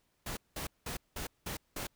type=noise bursts; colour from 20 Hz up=pink; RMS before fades=-39 dBFS; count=6; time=0.26-1.87 s; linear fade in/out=5 ms; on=110 ms; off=190 ms; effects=pink hiss -75 dBFS RMS until 1.95 s